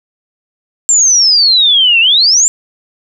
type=exponential two-way sweep; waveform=sine; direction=down then up; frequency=7459 to 2637 to 7459 Hz; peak=-5 dBFS; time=0.89-2.48 s; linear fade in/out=0 ms; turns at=2 s; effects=none